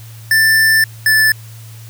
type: tone pair in turn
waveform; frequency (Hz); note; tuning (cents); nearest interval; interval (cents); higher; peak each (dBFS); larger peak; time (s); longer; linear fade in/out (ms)
square; 1772 / 1750.6; A6 / A6; +12 / -9; unison; 21; first; -9; neither; 0.31-0.84 / 1.06-1.32; first; 2
effects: added 112 Hz sine -32 dBFS peak until 1.89 s + white hiss -42 dBFS RMS until 1.89 s